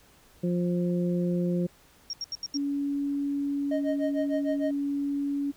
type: harmonic tone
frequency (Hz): 176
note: F3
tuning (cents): +14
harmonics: 1 / 2 / 3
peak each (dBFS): -25 / -31 / -35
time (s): 0.43-1.67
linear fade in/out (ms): 10
type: tone bursts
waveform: sine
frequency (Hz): 5570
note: F8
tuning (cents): -5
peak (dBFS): -30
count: 5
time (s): 2.1-2.572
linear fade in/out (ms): 2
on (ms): 32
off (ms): 78
type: tone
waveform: sine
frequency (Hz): 282.7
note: C#4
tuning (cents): +34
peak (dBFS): -26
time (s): 2.54-5.52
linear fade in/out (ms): 20
type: tone with tremolo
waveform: triangle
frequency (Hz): 622.3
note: D#5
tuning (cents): 0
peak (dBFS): -24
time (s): 3.71-4.71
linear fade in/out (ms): 5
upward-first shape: sine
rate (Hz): 6.6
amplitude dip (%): 95
effects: pink hiss -58 dBFS RMS until 5.56 s